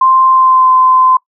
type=tone with pitch glide; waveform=sine; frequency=1046.5 to 1030.9 Hz; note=C6 to C6; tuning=0 to -26 cents; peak=-5 dBFS; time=0.01-1.17 s; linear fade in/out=5 ms; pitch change=-26 cents; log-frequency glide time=0.29-0.7 s; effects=noise-tail reverb RT60 0.1 s tail -22 dB re dry